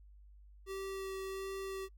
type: tone with vibrato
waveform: square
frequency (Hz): 385.7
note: G4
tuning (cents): -28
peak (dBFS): -40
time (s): 0.66-1.89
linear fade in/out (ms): 50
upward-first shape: sine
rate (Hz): 1.4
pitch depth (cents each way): 9
effects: noise-tail reverb RT60 0.1 s tail -25 dB re dry + added 50 Hz sine -55 dBFS peak until 1.97 s